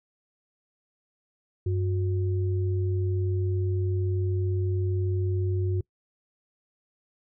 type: tone pair together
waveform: sine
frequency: 96.1 / 362.8 Hz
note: G2 / F#4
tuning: -34 / -34 cents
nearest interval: octave + major seventh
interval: 2300 cents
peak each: -24 / -32 dBFS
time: 1.66-5.81 s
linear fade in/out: 5 ms
effects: noise-tail reverb RT60 0.1 s tail -24 dB re dry